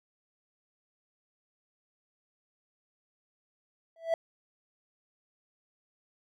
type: tone with exponential growth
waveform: triangle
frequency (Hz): 659.3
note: E5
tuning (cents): 0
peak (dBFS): -19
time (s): 3.96-4.14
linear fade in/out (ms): 2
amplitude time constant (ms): 39
effects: none